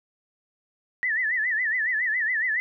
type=tone with vibrato; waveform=sine; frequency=1864.7 Hz; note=A#6; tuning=in tune; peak=-22 dBFS; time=1.03-2.6 s; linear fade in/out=0 ms; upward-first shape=sine; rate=7.2 Hz; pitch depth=150 cents each way; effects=none